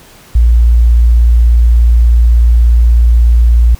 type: tone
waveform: sine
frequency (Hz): 58.27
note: A#1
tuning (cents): 0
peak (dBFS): -3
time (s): 0.35-3.75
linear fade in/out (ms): 5
effects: pink hiss -39 dBFS RMS until 3.79 s